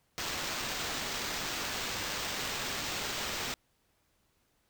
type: noise with sample-and-hold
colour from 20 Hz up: violet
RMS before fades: -36 dBFS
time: 0.18-3.54 s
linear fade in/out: 0 ms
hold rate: 11025 Hz
effects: pink hiss -73 dBFS RMS until 4.69 s